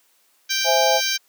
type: harmonic tone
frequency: 784 Hz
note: G5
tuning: in tune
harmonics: 2 / 3 / 4 / 5 / 6 / 7 / 8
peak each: -28 / -28 / -28 / -28 / -28 / -28 / -28 dBFS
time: 0.49-1.18 s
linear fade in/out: 20 ms
type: noise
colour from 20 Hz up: violet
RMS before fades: -33 dBFS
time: 0.5-1.17 s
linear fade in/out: 10 ms
type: chord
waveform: sine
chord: C augmented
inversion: none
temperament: equal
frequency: 523.3 / 659.3 / 830.6 Hz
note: C5 / E5 / G#5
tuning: 0 / 0 / 0 cents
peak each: -20 dBFS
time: 0.64-1.01 s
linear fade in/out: 50 ms
effects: white hiss -61 dBFS RMS until 1.28 s + high-pass 300 Hz 12 dB/octave